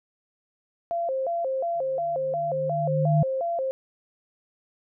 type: tone with vibrato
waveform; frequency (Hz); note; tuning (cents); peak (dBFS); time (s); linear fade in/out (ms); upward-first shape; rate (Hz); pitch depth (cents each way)
sine; 601; D5; +40; -24; 0.91-3.71; 0; square; 2.8; 220
type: tone with exponential growth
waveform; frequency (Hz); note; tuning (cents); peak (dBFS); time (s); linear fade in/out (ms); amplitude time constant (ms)
sine; 151.8; D#3; -42; -16; 1.75-3.23; 5; 320
effects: none